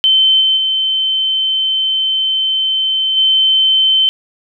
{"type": "tone with level steps", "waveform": "sine", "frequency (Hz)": 3083, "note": "G7", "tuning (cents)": -29, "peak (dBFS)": [-7, -9, -12, -8], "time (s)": [0.04, 4.09], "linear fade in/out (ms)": 0, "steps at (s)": [0.4, 0.56, 3.16], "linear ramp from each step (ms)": 20, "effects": []}